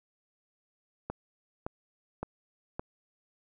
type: click train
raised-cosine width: 1 ms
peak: -20 dBFS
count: 4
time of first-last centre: 1.1-2.795 s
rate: 1.77 Hz
effects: none